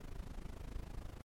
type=noise with amplitude modulation; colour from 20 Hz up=brown; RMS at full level=-42 dBFS; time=0-1.22 s; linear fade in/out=10 ms; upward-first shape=sine; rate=26.7 Hz; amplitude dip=85%; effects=MP3 64 kbps